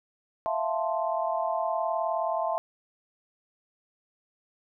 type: chord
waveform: sine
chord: F major seventh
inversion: third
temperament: equal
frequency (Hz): 659.3 / 698.5 / 880 / 1046.5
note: E5 / F5 / A5 / C6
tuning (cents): 0 / 0 / 0 / 0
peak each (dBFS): -29 / -32 / -32 / -33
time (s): 0.46-2.58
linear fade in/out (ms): 0
effects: none